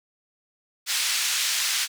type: band-pass noise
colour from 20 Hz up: white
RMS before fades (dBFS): -25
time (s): 0.86-1.88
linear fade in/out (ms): 50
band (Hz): 1900 to 6600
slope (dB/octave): 12
effects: none